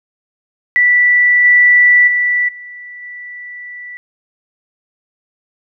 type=tone with level steps; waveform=sine; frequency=1965 Hz; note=B6; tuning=9 cents flat; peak=-7 / -5 / -11 / -29 / -27 dBFS; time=0.76-3.97 s; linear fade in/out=0 ms; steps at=1.44 / 2.07 / 2.48 / 3.02 s; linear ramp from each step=10 ms; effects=none